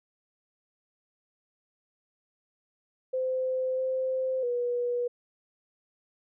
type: tone with pitch steps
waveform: sine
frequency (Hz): 516 / 520 / 485.5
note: C5 / C5 / B4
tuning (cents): -24 / -11 / -30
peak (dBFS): -26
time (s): 3.13-5.08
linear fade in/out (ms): 10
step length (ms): 650
effects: none